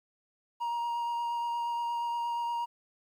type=tone with vibrato; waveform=triangle; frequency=943 Hz; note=A#5; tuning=20 cents sharp; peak=-28 dBFS; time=0.6-2.66 s; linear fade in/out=20 ms; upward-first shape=triangle; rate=8.5 Hz; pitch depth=13 cents each way; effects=11-bit